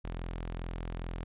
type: tone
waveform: sawtooth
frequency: 42.41 Hz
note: E1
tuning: 50 cents sharp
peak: -32 dBFS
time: 0.04-1.24 s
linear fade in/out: 10 ms
effects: resampled to 8000 Hz